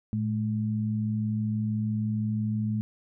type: tone pair together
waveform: sine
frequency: 113.04 / 213 Hz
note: A2 / G#3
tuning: +47 / +44 cents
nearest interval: major seventh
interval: 1097 cents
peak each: -28 dBFS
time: 0.13-2.81 s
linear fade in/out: 0 ms
effects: none